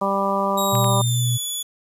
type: harmonic tone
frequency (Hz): 196.9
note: G3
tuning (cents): +8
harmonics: 1 / 2 / 3 / 4 / 5 / 6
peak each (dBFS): -26 / -29 / -24 / -28 / -24 / -25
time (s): 0.01-1.02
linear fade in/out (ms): 10
type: tone with pitch glide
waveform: 15% pulse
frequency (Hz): 3800 to 3425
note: A#7 to A7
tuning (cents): +33 to -47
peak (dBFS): -18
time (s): 0.57-1.63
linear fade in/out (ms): 10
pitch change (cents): -180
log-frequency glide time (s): 0.78-1.31
type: tone with vibrato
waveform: sine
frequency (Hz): 120.7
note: B2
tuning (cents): -39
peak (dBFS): -18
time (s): 0.72-1.38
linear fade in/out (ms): 20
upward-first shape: sine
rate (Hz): 2.5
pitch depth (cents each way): 12
type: clicks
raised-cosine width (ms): 0.3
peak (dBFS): -17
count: 2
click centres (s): 0.753 / 0.844
effects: resampled to 32000 Hz + 8-bit